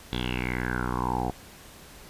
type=tone with low-pass filter sweep; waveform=10% pulse; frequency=61.74 Hz; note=B1; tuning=in tune; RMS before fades=-29 dBFS; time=0.13-1.31 s; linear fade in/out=0 ms; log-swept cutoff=3600 to 690 Hz; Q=6.8; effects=pink hiss -48 dBFS RMS until 2.09 s + resampled to 32000 Hz